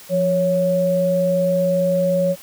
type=tone pair together; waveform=sine; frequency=174.73 / 554.4 Hz; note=F3 / C#5; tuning=+1 / 0 cents; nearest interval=octave + minor sixth; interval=1999 cents; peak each=-21 / -16 dBFS; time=0.09-2.36 s; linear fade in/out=50 ms; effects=white hiss -42 dBFS RMS until 2.42 s